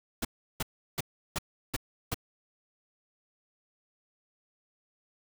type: noise bursts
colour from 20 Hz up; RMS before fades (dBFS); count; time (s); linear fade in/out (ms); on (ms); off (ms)
pink; -31; 6; 0.22-2.144; 5; 29; 350
effects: none